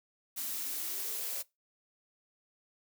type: noise with high-pass filter sweep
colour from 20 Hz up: blue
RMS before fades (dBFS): -37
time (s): 0.36-1.43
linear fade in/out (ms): 20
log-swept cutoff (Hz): 210 to 540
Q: 5.8
effects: noise-tail reverb RT60 0.2 s tail -21 dB re dry